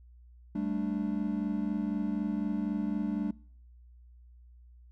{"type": "chord", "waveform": "triangle", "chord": "G suspended second", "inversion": "none", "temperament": "equal", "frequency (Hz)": [196, 220, 293.7], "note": ["G3", "A3", "D4"], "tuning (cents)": [0, 0, 0], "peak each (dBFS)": -32, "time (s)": [0.55, 3.31], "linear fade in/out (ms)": 5, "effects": ["noise-tail reverb RT60 0.6 s tail -25 dB re dry", "added 60 Hz sine -52 dBFS peak until 4.91 s"]}